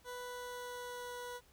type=tone with pitch glide; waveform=20% pulse; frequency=493.9 to 489.6 Hz; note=B4 to B4; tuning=0 to -15 cents; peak=-38 dBFS; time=0.04-1.41 s; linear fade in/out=50 ms; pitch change=-15 cents; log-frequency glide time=0.18-1.15 s; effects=added 60 Hz sine -70 dBFS peak until 1.52 s + pink hiss -67 dBFS RMS until 1.52 s